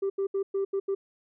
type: tone bursts at uneven times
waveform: sine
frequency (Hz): 392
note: G4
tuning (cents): 0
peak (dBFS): -23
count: 6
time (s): 0.02-0.1 / 0.18-0.27 / 0.34-0.43 / 0.54-0.65 / 0.73-0.8 / 0.88-0.95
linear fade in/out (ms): 10
effects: tanh soft clip ceiling -23 dBFS